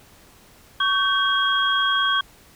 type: tone cluster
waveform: sine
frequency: 1123 / 1547 / 3272 Hz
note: C#6 / G6 / G#7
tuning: +22 / -23 / -26 cents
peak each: -22 dBFS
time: 0.8-2.21 s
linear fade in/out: 5 ms
effects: pink hiss -51 dBFS RMS until 2.55 s